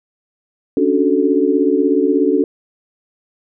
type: chord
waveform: sine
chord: D major seventh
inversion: third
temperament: equal with one note detuned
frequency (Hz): 277.2 / 293.7 / 370 / 437.7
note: C#4 / D4 / F#4 / A4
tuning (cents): 0 / 0 / 0 / -9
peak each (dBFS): -17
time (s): 0.77-2.44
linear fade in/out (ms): 2
effects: none